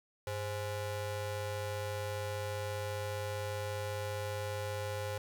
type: ring-modulated tone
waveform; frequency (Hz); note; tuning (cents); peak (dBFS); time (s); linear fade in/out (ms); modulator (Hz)
35% pulse; 311.1; D#4; 0; -31; 0.27-5.18; 2; 213
effects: none